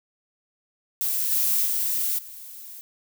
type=noise with level steps; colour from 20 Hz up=violet; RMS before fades=-25 / -22 / -25 / -41 dBFS; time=1.01-2.81 s; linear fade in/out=0 ms; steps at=1.31 / 1.65 / 2.18 s; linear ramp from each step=10 ms; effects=none